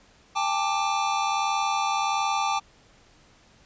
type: chord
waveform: square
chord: G suspended second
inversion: none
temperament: equal with one note detuned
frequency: 798.6 / 880 / 1174.7 Hz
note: G5 / A5 / D6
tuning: +32 / 0 / 0 cents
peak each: -28 / -29 / -28 dBFS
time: 0.35-2.6 s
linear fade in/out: 20 ms
effects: pink hiss -57 dBFS RMS until 3.65 s + resampled to 16000 Hz